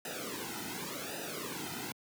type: noise with flanger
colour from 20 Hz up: pink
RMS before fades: -40 dBFS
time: 0.05-1.92 s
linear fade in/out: 2 ms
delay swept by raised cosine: 0.9 to 1.8 ms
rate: 0.89 Hz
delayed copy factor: -0.9
effects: high-pass 150 Hz 12 dB/octave